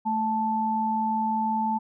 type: tone pair together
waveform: sine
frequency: 220 / 877.2 Hz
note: A3 / A5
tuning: 0 / -6 cents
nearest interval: 2 octaves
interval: 2394 cents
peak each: -28 / -24 dBFS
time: 0.05-1.79 s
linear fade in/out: 20 ms
effects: none